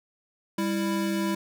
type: tone pair together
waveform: square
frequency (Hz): 198.32 / 329.6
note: G3 / E4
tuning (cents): +20 / 0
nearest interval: major sixth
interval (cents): 880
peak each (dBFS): -28 / -29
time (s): 0.58-1.35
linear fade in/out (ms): 5
effects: none